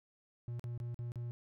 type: tone with dropouts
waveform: triangle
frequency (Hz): 119.5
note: A#2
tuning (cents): +43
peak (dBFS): -36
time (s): 0.48-1.31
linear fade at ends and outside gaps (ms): 0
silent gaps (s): 0.595-0.641 / 0.777-0.801 / 0.944-0.99 / 1.119-1.157
effects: none